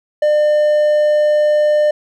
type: tone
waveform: triangle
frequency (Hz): 600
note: D5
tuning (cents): +37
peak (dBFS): -8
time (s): 0.22-1.91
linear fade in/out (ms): 5
effects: none